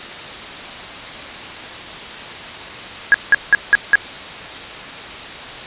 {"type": "tone bursts", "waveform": "sine", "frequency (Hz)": 1652, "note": "G#6", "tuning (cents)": -10, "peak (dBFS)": -5, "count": 5, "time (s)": [3.12, 3.955], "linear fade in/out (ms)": 0, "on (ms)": 23, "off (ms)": 180, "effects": ["white hiss -30 dBFS RMS until 5.66 s", "resampled to 8000 Hz"]}